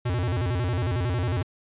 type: tone with vibrato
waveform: square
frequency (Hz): 104.2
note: G#2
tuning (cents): +6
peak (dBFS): -24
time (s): 0.05-1.43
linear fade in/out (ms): 10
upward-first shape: square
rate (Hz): 11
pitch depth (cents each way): 280
effects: resampled to 8000 Hz